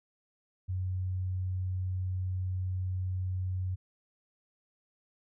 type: tone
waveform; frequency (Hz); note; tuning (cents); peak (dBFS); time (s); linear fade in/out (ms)
sine; 92.5; F#2; 0; -30; 0.68-3.76; 20
effects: none